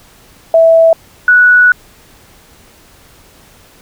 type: tone pair in turn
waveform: sine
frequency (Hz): 656 / 1472.7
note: E5 / F#6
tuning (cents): -9 / -9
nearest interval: octave + major second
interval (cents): 1400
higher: second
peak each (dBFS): -3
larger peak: neither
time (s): 0.54-0.93 / 1.28-1.72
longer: second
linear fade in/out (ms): 2
effects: pink hiss -43 dBFS RMS until 3.81 s